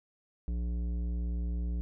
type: tone with tanh clipping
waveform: sine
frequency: 59 Hz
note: A#1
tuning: 22 cents sharp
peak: -32 dBFS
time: 0.48-1.81 s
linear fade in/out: 0 ms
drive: 12 dB
effects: none